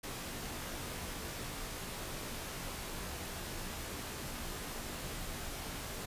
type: noise with comb filter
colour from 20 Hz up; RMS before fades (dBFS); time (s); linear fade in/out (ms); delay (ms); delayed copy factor
pink; -42; 0.03-6.06; 10; 19; -0.5
effects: resampled to 32000 Hz